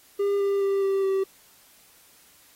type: tone with pitch steps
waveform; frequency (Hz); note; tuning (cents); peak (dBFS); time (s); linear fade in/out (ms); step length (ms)
triangle; 401.8 / 397.9 / 394 / 390.1 / 386.3; G4 / G4 / G4 / G4 / G4; +43 / +26 / +9 / -8 / -25; -19; 0.19-1.24; 10; 210
effects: white hiss -56 dBFS RMS until 2.55 s + AAC 48 kbps